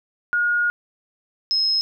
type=tone pair in turn; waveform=sine; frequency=1435 / 5154 Hz; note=F6 / E8; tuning=+47 / -40 cents; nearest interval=octave + minor seventh; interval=2213 cents; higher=second; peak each=-17 dBFS; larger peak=neither; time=0.33-0.7 / 1.51-1.81 s; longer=first; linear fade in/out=0 ms; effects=none